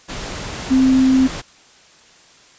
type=tone in noise; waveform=sine; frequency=261.6 Hz; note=C4; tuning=in tune; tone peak=-10 dBFS; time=0.7-1.28 s; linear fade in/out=20 ms; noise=pink; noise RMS=-28 dBFS; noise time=0.08-1.42 s; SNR=+15 dB; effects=white hiss -48 dBFS RMS until 2.58 s + resampled to 16000 Hz